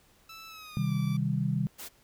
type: tone with pitch glide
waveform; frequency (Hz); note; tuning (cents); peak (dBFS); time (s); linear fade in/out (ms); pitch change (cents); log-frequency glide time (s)
15% pulse; 1318.5 to 1161.2; E6 to D6; 0 to -20; -38; 0.29-1.17; 5; -220; 0.48-0.94
type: chord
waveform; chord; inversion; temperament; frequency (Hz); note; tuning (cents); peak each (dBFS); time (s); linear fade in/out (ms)
sine; C minor; none; just; 130.81 / 156.98 / 196.22; C3 / Eb3 / G3; 0 / +16 / +2; -30 / -30 / -31; 0.77-1.67; 0
type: noise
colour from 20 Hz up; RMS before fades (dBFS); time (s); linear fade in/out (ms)
white; -42; 1.78-1.89; 20
effects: pink hiss -63 dBFS RMS until 2.03 s